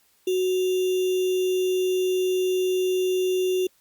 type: tone with sample-and-hold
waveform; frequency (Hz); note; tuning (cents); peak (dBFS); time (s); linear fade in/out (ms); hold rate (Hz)
sine; 370; F#4; 0; -20; 0.27-3.67; 5; 3150
effects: white hiss -63 dBFS RMS until 3.8 s + Opus 48 kbps